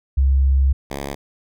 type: tone pair in turn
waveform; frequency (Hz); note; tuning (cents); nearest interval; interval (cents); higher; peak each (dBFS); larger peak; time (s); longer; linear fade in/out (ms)
sine / 5% pulse; 67.5 / 69.88; C#2 / C#2; -45 / +15; minor second; 60; second; -12 / -15; first; 0.17-0.73 / 0.9-1.15; first; 10
effects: none